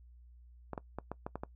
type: clicks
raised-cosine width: 1 ms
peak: -24 dBFS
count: 7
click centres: 0.733 / 0.778 / 0.986 / 1.116 / 1.265 / 1.356 / 1.435 s
effects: noise-tail reverb RT60 0.1 s tail -21 dB re dry + added 60 Hz sine -54 dBFS peak until 1.55 s